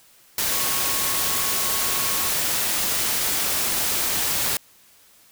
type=tone in noise; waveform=sine; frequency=1098 Hz; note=C#6; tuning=17 cents flat; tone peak=-34 dBFS; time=0.52-2.29 s; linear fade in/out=2 ms; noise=white; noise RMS=-23 dBFS; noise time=0.38-4.57 s; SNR=-14 dB; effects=white hiss -54 dBFS RMS until 5.31 s